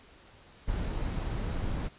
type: noise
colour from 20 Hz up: brown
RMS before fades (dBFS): -32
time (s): 0.67-1.89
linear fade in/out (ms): 20
effects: pink hiss -56 dBFS RMS until 1.98 s + resampled to 8000 Hz